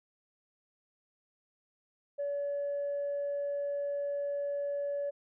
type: tone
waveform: sine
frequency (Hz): 570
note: C#5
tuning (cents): +48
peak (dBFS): -30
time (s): 2.18-5.11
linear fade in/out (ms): 20
effects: tanh soft clip ceiling -28 dBFS